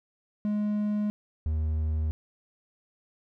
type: tone pair in turn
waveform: triangle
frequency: 209 / 77.95 Hz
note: G#3 / D#2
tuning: +11 / +4 cents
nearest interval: octave + perfect fourth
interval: 1707 cents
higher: first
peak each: -23 dBFS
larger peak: neither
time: 0.45-1.1 / 1.46-2.11 s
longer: neither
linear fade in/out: 0 ms
effects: none